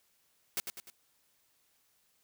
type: noise with echo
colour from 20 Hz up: white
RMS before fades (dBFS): -33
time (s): 0.57-0.6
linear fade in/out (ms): 0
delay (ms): 100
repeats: 3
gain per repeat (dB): -6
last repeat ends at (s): 0.9
effects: white hiss -72 dBFS RMS until 2.23 s